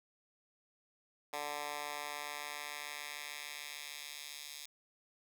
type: tone with high-pass filter sweep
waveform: 10% pulse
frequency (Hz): 146.83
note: D3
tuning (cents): 0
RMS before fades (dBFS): -44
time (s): 1.33-4.66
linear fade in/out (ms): 5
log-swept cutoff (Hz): 750 to 3900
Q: 0.98
effects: none